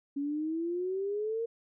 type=exponential sweep; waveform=sine; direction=up; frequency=278.2 to 466.2 Hz; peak=-30 dBFS; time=0.16-1.46 s; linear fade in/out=10 ms; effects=none